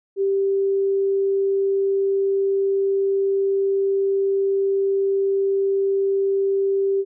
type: tone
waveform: sine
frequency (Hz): 392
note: G4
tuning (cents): 0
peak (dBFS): -17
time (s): 0.16-7.05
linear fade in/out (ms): 50
effects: none